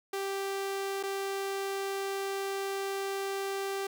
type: tone with dropouts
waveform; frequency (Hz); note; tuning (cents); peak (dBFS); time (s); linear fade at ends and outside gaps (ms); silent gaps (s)
sawtooth; 392; G4; 0; -28; 0.13-3.87; 5; 1.029-1.034
effects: none